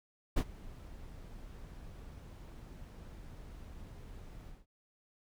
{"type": "noise with ADSR envelope", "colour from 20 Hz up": "brown", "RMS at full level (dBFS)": -26, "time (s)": [0.36, 4.66], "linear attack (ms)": 18, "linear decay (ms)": 60, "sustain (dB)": -23, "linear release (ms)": 190, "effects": []}